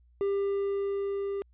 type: tone with level ramp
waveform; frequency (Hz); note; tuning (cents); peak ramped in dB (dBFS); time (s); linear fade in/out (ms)
triangle; 397.7; G4; +25; -23 to -28; 0.21-1.42; 0
effects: added 60 Hz sine -58 dBFS peak until 1.53 s + resampled to 8000 Hz